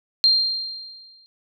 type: tone with exponential decay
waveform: sine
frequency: 4186 Hz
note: C8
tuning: in tune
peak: -11 dBFS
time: 0.24-1.26 s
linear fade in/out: 0 ms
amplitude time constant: 220 ms
effects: none